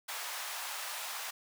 pink high-pass noise, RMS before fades -40 dBFS, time 0.08-1.31 s, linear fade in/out 10 ms, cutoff 760 Hz, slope 24 dB/octave, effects none

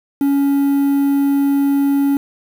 triangle tone with quantisation, 280 Hz, C#4, 18 cents sharp, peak -10 dBFS, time 0.21-2.17 s, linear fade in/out 2 ms, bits 6, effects none

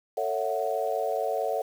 sine chord, F# minor seventh, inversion first, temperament equal with one note detuned, 445.6 / 554.4 / 659.3 / 740 Hz, A4 / C#5 / E5 / F#5, +22 / 0 / 0 / 0 cents, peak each -31 dBFS, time 0.17-1.62 s, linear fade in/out 5 ms, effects 8-bit

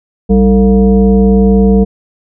sine tone with frequency modulation, 196 Hz, G3, in tune, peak -4 dBFS, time 0.29-1.85 s, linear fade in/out 20 ms, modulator 254 Hz, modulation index 1, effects none

